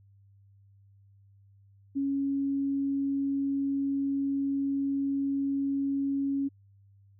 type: tone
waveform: sine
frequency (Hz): 276.6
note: C#4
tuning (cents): -4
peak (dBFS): -26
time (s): 1.95-6.49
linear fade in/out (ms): 20
effects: added 99 Hz sine -56 dBFS peak until 7.19 s